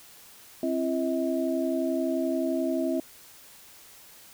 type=tone cluster; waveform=sine; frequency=265.6 / 337.1 / 640 Hz; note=C4 / E4 / D#5; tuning=+26 / +39 / +49 cents; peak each=-28 / -29 / -30 dBFS; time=0.63-3 s; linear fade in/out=2 ms; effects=white hiss -51 dBFS RMS until 4.33 s